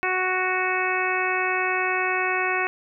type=harmonic tone; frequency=370 Hz; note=F#4; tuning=in tune; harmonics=1 / 2 / 3 / 4 / 5 / 6 / 7; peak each=-29 / -29 / -29 / -29 / -29 / -29 / -29 dBFS; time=0.03-2.67 s; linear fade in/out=0 ms; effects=none

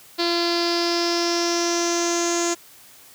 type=tone with low-pass filter sweep; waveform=sawtooth; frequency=342.7 Hz; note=F4; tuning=33 cents flat; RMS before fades=-22 dBFS; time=0.18-2.55 s; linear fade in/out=20 ms; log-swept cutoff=4400 to 6800 Hz; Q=7.1; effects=white hiss -48 dBFS RMS until 3.14 s + high-pass 60 Hz 12 dB/octave

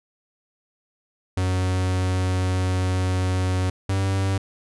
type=tone pair in turn; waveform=45% pulse; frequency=92.5 / 96.58 Hz; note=F#2 / G2; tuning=0 / -25 cents; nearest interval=minor second; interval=75 cents; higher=second; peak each=-20 dBFS; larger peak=neither; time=1.37-3.7 / 3.89-4.38 s; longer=first; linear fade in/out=5 ms; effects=resampled to 24000 Hz

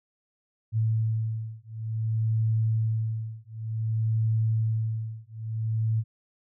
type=beating tone pair; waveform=sine; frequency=110.8 / 111.35 Hz; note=A2 / A2; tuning=+13 / +21 cents; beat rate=0.55 Hz; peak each=-27 / -27 dBFS; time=0.72-6.04 s; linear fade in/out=50 ms; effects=none

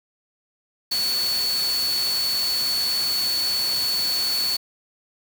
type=tone in noise; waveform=sine; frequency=4435 Hz; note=C#8; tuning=in tune; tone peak=-21 dBFS; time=0.91-4.57 s; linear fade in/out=10 ms; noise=white; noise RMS=-30 dBFS; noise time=0.91-4.57 s; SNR=+6 dB; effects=none

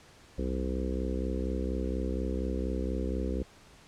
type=harmonic tone; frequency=64.2 Hz; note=C2; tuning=32 cents flat; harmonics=1 / 3 / 4 / 5 / 6 / 7 / 8; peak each=-32 / -37 / -38 / -39 / -40 / -40 / -41 dBFS; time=0.38-3.43 s; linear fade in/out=5 ms; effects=pink hiss -56 dBFS RMS until 3.87 s + low-pass 8000 Hz 12 dB/octave

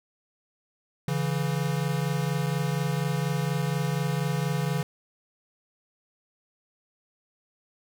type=tone pair together; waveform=square; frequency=140.81 / 165 Hz; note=C#3 / E3; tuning=+27 / +2 cents; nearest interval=minor third; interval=275 cents; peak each=-28 / -29 dBFS; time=1.08-4.83 s; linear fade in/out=2 ms; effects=none

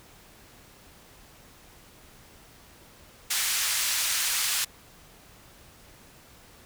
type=band-pass noise; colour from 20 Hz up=white; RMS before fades=-27 dBFS; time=3.3-4.65 s; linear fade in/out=10 ms; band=1400 to 10000 Hz; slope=12 dB/octave; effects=pink hiss -53 dBFS RMS until 6.65 s

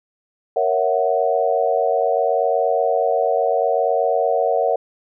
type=chord; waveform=sine; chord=F# dominant seventh; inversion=first; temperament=equal; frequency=466.2 / 554.4 / 659.3 / 740 Hz; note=A#4 / C#5 / E5 / F#5; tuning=0 / 0 / 0 / 0 cents; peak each=-21 dBFS; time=0.56-4.76 s; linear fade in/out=5 ms; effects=none

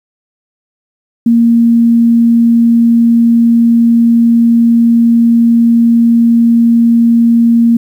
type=tone; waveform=sine; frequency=232.8 Hz; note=A#3; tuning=2 cents flat; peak=-4 dBFS; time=1.26-7.77 s; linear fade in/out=5 ms; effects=7-bit

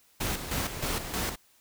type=noise with tremolo; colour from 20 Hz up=pink; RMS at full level=-30 dBFS; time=0.2-1.36 s; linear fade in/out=10 ms; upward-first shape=square; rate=3.2 Hz; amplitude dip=60%; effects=white hiss -63 dBFS RMS until 1.6 s

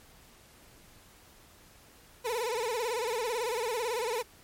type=tone with vibrato; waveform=30% pulse; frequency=466 Hz; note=A#4; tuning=1 cent flat; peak=-27 dBFS; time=2.24-4.23 s; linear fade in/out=20 ms; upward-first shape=sine; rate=18 Hz; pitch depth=140 cents each way; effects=pink hiss -57 dBFS RMS until 4.43 s + MP3 64 kbps

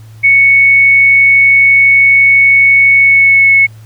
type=tone with pitch glide; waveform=sine; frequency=2217 to 2199 Hz; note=C#7 to C#7; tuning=0 to -14 cents; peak=-3 dBFS; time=0.23-3.67 s; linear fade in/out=20 ms; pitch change=-14 cents; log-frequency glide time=2.96-3.53 s; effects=added 110 Hz sine -31 dBFS peak until 3.85 s + pink hiss -46 dBFS RMS until 3.85 s

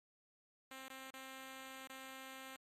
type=tone with dropouts; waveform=5% pulse; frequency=264.5 Hz; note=C4; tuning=19 cents sharp; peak=-38 dBFS; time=0.71-2.56 s; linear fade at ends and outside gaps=1 ms; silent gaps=0.882-0.902 / 1.104-1.138 / 1.874-1.897 s; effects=MP3 64 kbps

